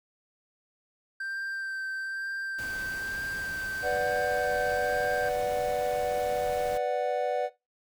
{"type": "tone with vibrato", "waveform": "triangle", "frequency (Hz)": 1568, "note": "G6", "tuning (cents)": 0, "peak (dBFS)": -30, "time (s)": [1.2, 5.29], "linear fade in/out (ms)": 5, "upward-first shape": "sine", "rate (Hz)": 1.1, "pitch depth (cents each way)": 14}
{"type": "noise", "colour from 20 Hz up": "pink", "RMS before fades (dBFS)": -43, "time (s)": [2.58, 6.78], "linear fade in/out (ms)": 10}
{"type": "chord", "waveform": "triangle", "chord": "B minor", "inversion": "none", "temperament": "equal", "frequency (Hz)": [493.9, 587.3, 740], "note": ["B4", "D5", "F#5"], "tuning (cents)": [0, 0, 0], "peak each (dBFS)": -28, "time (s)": [3.82, 7.5], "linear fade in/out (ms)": 50}
{"effects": ["noise-tail reverb RT60 0.2 s tail -17 dB re dry"]}